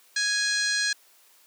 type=harmonic tone; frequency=830.6 Hz; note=G#5; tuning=in tune; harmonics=2 / 3 / 4 / 5 / 6 / 7 / 8 / 9 / 10; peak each=-26 / -37 / -37 / -28 / -36 / -35 / -34 / -43 / -38 dBFS; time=0.16-0.93 s; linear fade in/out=5 ms; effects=white hiss -58 dBFS RMS until 1.46 s + high-pass 400 Hz 12 dB/octave

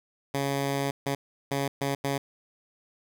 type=tone bursts at uneven times; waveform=10% pulse; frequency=139.1 Hz; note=C#3; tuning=6 cents sharp; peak=-18 dBFS; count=5; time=0.34-0.91 / 1.06-1.15 / 1.51-1.68 / 1.81-1.95 / 2.04-2.18 s; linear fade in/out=5 ms; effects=none

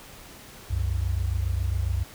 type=tone pair together; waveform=sine; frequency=65.3 / 92.6 Hz; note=C2 / F#2; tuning=-3 / +2 cents; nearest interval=tritone; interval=605 cents; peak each=-26 dBFS; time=0.7-2.04 s; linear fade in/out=10 ms; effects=pink hiss -46 dBFS RMS until 2.14 s

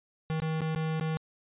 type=tone with dropouts; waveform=square; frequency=158.7 Hz; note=D#3; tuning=35 cents sharp; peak=-29 dBFS; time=0.3-1.17 s; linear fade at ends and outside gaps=0 ms; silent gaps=0.401-0.42 / 0.607-0.617 / 0.749-0.76 / 0.998-1.01 s; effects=resampled to 8000 Hz

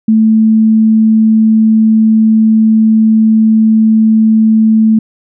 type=tone; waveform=sine; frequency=220 Hz; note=A3; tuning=in tune; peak=-4 dBFS; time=0.08-4.99 s; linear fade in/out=5 ms; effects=none

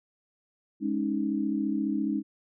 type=chord; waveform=sine; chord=Ab suspended fourth; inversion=none; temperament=just; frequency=207.7 / 276.9 / 311.5 Hz; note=Ab3 / Db4 / Eb4; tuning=0 / -2 / +2 cents; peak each=-30 dBFS; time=0.8-2.23 s; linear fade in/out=50 ms; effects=none

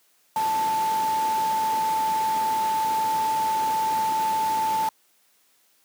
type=tone in noise; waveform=sine; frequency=880 Hz; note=A5; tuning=in tune; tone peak=-21 dBFS; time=0.36-4.89 s; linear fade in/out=2 ms; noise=pink; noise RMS=-34 dBFS; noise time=0.36-4.89 s; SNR=+10 dB; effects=white hiss -63 dBFS RMS until 5.84 s + high-pass 200 Hz 12 dB/octave

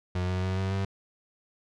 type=tone with pitch steps; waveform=35% pulse; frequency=90.6 / 92.18 / 93.8 / 95.43 / 97.1 Hz; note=F#2 / F#2 / F#2 / G2 / G2; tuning=-36 / -6 / +24 / -46 / -16 cents; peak=-25 dBFS; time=0.15-0.85 s; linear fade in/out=5 ms; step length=140 ms; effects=low-pass 5000 Hz 12 dB/octave

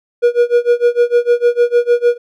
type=tone with tremolo; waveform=triangle; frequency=480 Hz; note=B4; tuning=49 cents flat; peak=-4 dBFS; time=0.22-2.18 s; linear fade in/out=20 ms; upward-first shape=sine; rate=6.6 Hz; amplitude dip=95%; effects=none

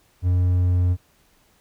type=tone with hard clipping; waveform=triangle; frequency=89.9 Hz; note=F#2; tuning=49 cents flat; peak=-17 dBFS; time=0.22-0.97 s; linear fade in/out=50 ms; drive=6 dB; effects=pink hiss -60 dBFS RMS until 1.6 s

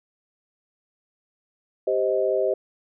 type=chord; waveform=sine; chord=C minor; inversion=second; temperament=just; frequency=392.4 / 523.3 / 627.9 Hz; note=G4 / C5 / Eb5; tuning=+2 / 0 / +16 cents; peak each=-24 dBFS; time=1.87-2.54 s; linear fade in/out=5 ms; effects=none

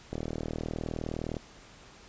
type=click train; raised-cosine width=2 ms; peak=-20 dBFS; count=50; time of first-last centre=0.13-1.367 s; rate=39.6 Hz; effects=pink hiss -53 dBFS RMS until 2.08 s + resampled to 16000 Hz

